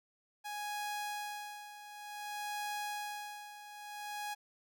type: tone with tremolo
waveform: sawtooth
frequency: 830.6 Hz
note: G#5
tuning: in tune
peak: -33 dBFS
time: 0.44-4.35 s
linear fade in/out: 20 ms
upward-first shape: sine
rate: 0.55 Hz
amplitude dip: 75%
effects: none